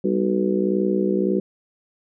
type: harmonic tone with a mistuned harmonic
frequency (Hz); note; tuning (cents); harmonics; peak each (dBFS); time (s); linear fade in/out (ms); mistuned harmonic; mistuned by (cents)
61.74; B1; 0; 3 / 4 / 5 / 6 / 7 / 8; -22 / -33 / -26 / -22 / -30 / -28; 0.04-1.4; 5; 3; +110
effects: none